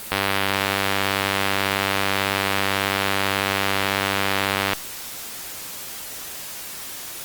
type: click train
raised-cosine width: 0.3 ms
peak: -3 dBFS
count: 454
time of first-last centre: 0.12-4.733 s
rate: 98.2 Hz
effects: white hiss -34 dBFS RMS until 7.24 s + Opus 32 kbps